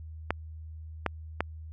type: clicks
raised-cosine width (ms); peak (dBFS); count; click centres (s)
0.5; -11; 3; 0.306 / 1.063 / 1.406
effects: added 79 Hz sine -40 dBFS peak until 1.72 s